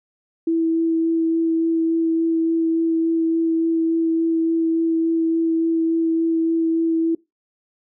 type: tone with vibrato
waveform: sine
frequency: 327.9 Hz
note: E4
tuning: 9 cents flat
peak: -16 dBFS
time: 0.47-7.15 s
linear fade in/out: 5 ms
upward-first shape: sine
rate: 3.5 Hz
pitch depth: 10 cents each way
effects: noise-tail reverb RT60 0.2 s tail -22 dB re dry